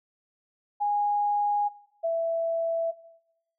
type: tone pair in turn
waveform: sine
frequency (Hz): 824 / 662.9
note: G#5 / E5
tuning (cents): -14 / +10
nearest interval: major third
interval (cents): 376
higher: first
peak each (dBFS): -23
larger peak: neither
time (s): 0.8-1.69 / 2.03-2.92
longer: neither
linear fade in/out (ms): 20
effects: noise-tail reverb RT60 0.9 s tail -20 dB re dry